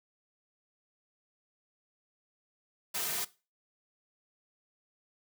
white noise with comb filter, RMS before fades -34 dBFS, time 2.94-3.25 s, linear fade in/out 10 ms, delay 3.6 ms, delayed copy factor -0.7, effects noise-tail reverb RT60 0.3 s tail -18 dB re dry + high-pass 150 Hz 12 dB/octave

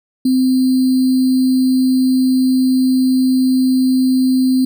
sine tone with sample-and-hold, 258.6 Hz, C4, 20 cents flat, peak -10 dBFS, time 0.25-4.65 s, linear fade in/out 5 ms, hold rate 4410 Hz, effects none

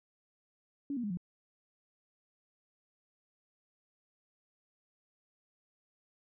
sine tone with pitch steps, 281.9 / 241.2 / 206.4 / 176.56 Hz, C#4 / B3 / G#3 / F3, +29 / -41 / -10 / +19 cents, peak -33 dBFS, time 0.9-1.172 s, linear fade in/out 2 ms, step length 68 ms, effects none

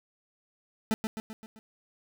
40% pulse tone with echo, 219.8 Hz, A3, 2 cents flat, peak -23 dBFS, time 0.91-0.94 s, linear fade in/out 0 ms, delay 130 ms, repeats 5, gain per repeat -5 dB, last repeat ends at 1.59 s, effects none

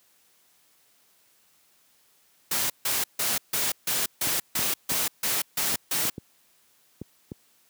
white noise bursts, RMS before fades -26 dBFS, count 11, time 2.51-6.1 s, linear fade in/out 5 ms, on 190 ms, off 150 ms
clicks, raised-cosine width 3 ms, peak -21 dBFS, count 8, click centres 4.272 / 4.591 / 4.918 / 5.742 / 6.053 / 6.181 / 7.016 / 7.318 s
effects white hiss -63 dBFS RMS until 7.69 s + high-pass 100 Hz 12 dB/octave

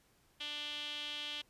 sawtooth tone with band-pass filter, 295.5 Hz, D4, 11 cents sharp, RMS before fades -42 dBFS, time 0.4-1.42 s, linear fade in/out 10 ms, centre 3200 Hz, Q 6, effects pink hiss -70 dBFS RMS until 1.49 s + resampled to 32000 Hz

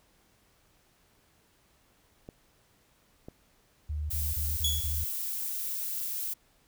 clicks, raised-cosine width 2 ms, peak -29 dBFS, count 2, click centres 2.289 / 3.285 s
sine tone bursts, 75.3 Hz, D2, 44 cents sharp, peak -30 dBFS, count 5, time 3.89-5.044 s, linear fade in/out 10 ms, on 210 ms, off 26 ms
violet noise, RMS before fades -34 dBFS, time 4.1-6.34 s, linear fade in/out 10 ms
sawtooth tone with exponential decay, 3370 Hz, G#7, 25 cents sharp, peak -21 dBFS, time 4.64-5.07 s, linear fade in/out 5 ms, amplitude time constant 93 ms
effects pink hiss -66 dBFS RMS until 6.67 s

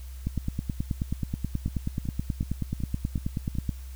two click trains, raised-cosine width 5 ms, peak -15 / -22 dBFS, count 33 / 6, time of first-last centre 0.27-3.692 / 1.68-3.553 s, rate 9.35 / 2.67 Hz, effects added 64 Hz sine -37 dBFS peak until 3.95 s + white hiss -54 dBFS RMS until 3.95 s

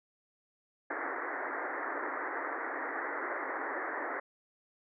white band-pass noise, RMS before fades -37 dBFS, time 0.9-4.2 s, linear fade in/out 5 ms, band 270 to 2000 Hz, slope 96 dB/octave, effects none

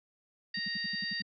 harmonic tone, 932.3 Hz, A#5, in tune, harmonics 2 / 3 / 4 / 5, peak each -36 / -47 / -46 / -36 dBFS, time 0.54-1.22 s, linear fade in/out 5 ms
sine tone bursts, 196 Hz, G3, in tune, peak -38 dBFS, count 8, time 0.57-1.223 s, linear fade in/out 5 ms, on 23 ms, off 67 ms
effects none

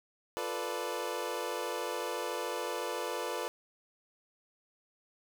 25% pulse chord, B half-diminished seventh, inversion second, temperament equal, 349.2 / 440 / 493.9 / 587.3 Hz, F4 / A4 / B4 / D5, 0 / 0 / 0 / 0 cents, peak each -38 / -36 / -34 / -37 dBFS, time 0.37-3.48 s, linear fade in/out 0 ms, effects none

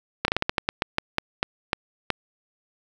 slowing click train, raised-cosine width 0.3 ms, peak -5 dBFS, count 14, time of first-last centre 0.25-2.103 s, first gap 31 ms, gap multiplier 1.23, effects 7-bit

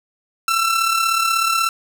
sawtooth tone with amplitude modulation, 1341 Hz, E6, 29 cents sharp, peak -10 dBFS, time 0.48-1.69 s, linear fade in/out 2 ms, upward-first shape sine, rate 36.4 Hz, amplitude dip 50%, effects none

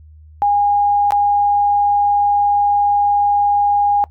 sine tone with dropouts, 817 Hz, G#5, 29 cents flat, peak -11 dBFS, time 0.42-4.04 s, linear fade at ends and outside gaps 0 ms, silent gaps 1.107-1.121 s, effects noise-tail reverb RT60 0.1 s tail -21 dB re dry + added 77 Hz sine -39 dBFS peak until 4.1 s

